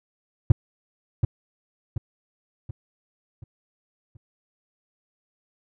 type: tone with echo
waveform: triangle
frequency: 108.9 Hz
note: A2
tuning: 17 cents flat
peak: -6 dBFS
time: 0.5-0.52 s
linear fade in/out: 5 ms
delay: 730 ms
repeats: 5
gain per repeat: -7 dB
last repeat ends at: 4.17 s
effects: none